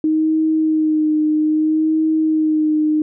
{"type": "tone with vibrato", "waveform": "sine", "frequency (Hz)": 311.1, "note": "D#4", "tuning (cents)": 0, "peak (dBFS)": -13, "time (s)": [0.04, 3.02], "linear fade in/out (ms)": 2, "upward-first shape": "sine", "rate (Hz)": 0.62, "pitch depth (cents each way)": 26, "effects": []}